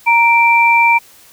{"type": "tone pair together", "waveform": "sine", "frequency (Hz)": [933.1, 2349], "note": ["A#5", "D7"], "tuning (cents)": [1, 0], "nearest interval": "octave + major third", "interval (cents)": 1599, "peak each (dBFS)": -10, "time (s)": [0.06, 0.99], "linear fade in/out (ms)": 20, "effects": ["white hiss -44 dBFS RMS until 1.32 s"]}